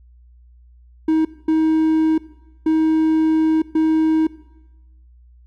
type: tone bursts at uneven times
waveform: triangle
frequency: 316.8 Hz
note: D#4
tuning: 31 cents sharp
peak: -11 dBFS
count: 4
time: 1.08-1.25 / 1.48-2.18 / 2.66-3.62 / 3.75-4.27 s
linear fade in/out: 5 ms
effects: noise-tail reverb RT60 1.0 s tail -18 dB re dry + added 60 Hz sine -45 dBFS peak until 5.46 s